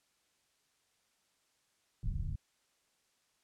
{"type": "low-pass noise", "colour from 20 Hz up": "pink", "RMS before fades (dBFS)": -36, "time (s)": [2.03, 2.36], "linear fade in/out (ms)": 2, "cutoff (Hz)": 140, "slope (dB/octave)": 24, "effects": ["white hiss -75 dBFS RMS until 3.43 s", "low-pass 9000 Hz 12 dB/octave"]}